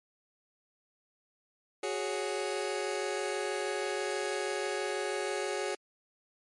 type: chord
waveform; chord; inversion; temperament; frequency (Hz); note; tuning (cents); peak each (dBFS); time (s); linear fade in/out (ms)
sawtooth; F# suspended second; none; just; 370 / 416.2 / 555; F#4 / G#4 / C#5; 0 / +4 / +2; -32 / -31 / -33; 1.83-5.75; 5
effects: MP3 48 kbps